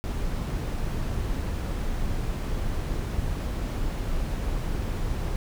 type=noise; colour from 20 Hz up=brown; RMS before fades=-28 dBFS; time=0.04-5.36 s; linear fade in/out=0 ms; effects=none